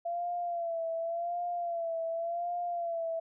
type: tone with vibrato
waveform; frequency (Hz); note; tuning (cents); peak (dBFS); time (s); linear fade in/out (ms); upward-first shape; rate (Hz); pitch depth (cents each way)
sine; 680; F5; -46; -31; 0.05-3.2; 10; sine; 0.89; 57
effects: none